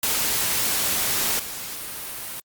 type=noise with level steps; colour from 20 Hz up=white; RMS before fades=-23 / -33 dBFS; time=0.03-2.4 s; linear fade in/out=2 ms; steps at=1.39 s; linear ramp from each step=5 ms; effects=Opus 48 kbps